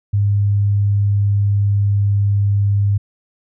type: tone with pitch glide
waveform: sine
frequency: 101.6 to 100.96 Hz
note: G#2 to G#2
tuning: -38 to -48 cents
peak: -12 dBFS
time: 0.13-2.98 s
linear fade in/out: 10 ms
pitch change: -10 cents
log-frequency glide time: 0.26-2.49 s
effects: none